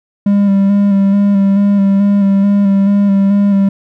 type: tone with vibrato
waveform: triangle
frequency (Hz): 199.2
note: G3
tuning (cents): +28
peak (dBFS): -5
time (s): 0.26-3.69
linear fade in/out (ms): 5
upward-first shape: square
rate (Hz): 2.3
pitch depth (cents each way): 22
effects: none